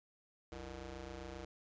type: ring-modulated tone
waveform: 15% pulse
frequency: 130.81 Hz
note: C3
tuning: in tune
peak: -36 dBFS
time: 0.52-1.45 s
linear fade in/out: 2 ms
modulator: 210 Hz
effects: resampled to 16000 Hz